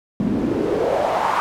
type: noise with band-pass filter sweep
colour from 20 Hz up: pink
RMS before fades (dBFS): -20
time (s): 0.2-1.4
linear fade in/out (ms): 0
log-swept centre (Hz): 200 to 1100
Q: 3.6
effects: none